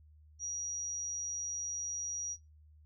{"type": "tone", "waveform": "sine", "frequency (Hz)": 5760, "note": "F#8", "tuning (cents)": -47, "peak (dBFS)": -35, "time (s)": [0.39, 2.37], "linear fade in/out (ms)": 50, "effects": ["noise-tail reverb RT60 0.2 s tail -21 dB re dry", "added 76 Hz sine -57 dBFS peak until 2.85 s"]}